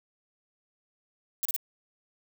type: noise bursts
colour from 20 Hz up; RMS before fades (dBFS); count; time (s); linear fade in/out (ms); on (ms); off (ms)
violet; -29; 3; 1.43-1.563; 0; 23; 32
effects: none